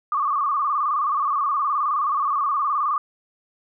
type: tone with vibrato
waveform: sine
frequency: 1157 Hz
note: D6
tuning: 26 cents flat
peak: -19 dBFS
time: 0.12-2.98 s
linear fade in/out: 2 ms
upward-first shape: square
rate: 19 Hz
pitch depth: 78 cents each way
effects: none